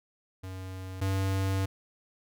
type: tone pair in turn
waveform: square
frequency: 93.8 / 96.21 Hz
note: F#2 / G2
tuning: +24 / -32 cents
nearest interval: unison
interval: 44 cents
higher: second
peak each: -38 / -27 dBFS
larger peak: second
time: 0.43-1.01 / 1.01-1.66 s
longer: second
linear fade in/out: 10 ms
effects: none